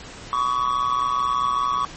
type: tone with amplitude modulation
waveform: triangle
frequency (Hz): 1129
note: C#6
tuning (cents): +31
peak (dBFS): -14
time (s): 0.33-1.85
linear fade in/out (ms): 0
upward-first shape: sine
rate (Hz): 125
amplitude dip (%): 75
effects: pink hiss -39 dBFS RMS until 1.96 s + MP3 32 kbps